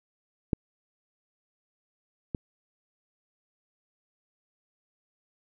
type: clicks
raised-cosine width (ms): 3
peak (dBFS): -11 / -17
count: 2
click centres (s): 0.532 / 2.348
effects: none